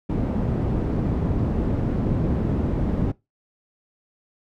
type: low-pass noise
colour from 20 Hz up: white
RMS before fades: -23 dBFS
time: 0.09-3.12 s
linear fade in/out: 10 ms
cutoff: 230 Hz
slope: 12 dB/octave
effects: noise-tail reverb RT60 0.2 s tail -20 dB re dry